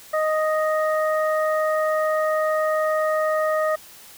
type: harmonic tone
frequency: 622.3 Hz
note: D#5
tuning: in tune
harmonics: 1 / 2 / 3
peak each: -20 / -25 / -30 dBFS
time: 0.13-3.76 s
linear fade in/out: 10 ms
effects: white hiss -45 dBFS RMS until 4.17 s